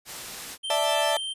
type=low-pass noise; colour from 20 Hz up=white; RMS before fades=-39 dBFS; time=0.05-0.58 s; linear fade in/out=50 ms; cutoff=11000 Hz; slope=12 dB/octave
type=tone; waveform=square; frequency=3136 Hz; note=G7; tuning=in tune; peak=-30 dBFS; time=0.63-1.34 s; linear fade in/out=20 ms
type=chord; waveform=40% pulse; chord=D suspended second; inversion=none; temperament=equal; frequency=587.3 / 659.3 / 880 Hz; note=D5 / E5 / A5; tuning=0 / 0 / 0 cents; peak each=-26 dBFS; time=0.7-1.17 s; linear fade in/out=2 ms
effects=resampled to 32000 Hz